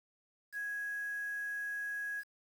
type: tone with quantisation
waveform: sine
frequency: 1661.2 Hz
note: G#6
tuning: in tune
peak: -36 dBFS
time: 0.52-2.24 s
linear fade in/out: 50 ms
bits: 9
effects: none